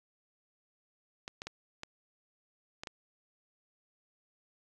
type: clicks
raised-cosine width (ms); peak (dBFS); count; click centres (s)
0.2; -23; 6; 1.279 / 1.419 / 1.47 / 1.834 / 2.835 / 2.872
effects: resampled to 24000 Hz